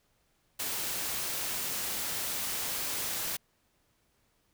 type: noise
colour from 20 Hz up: white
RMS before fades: -34 dBFS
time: 0.59-3.37 s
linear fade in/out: 10 ms
effects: pink hiss -72 dBFS RMS until 4.53 s